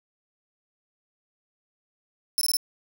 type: tone bursts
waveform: 20% pulse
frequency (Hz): 5300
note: E8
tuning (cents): +9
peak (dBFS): -16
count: 4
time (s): 2.38-2.568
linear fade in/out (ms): 0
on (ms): 32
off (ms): 20
effects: 9-bit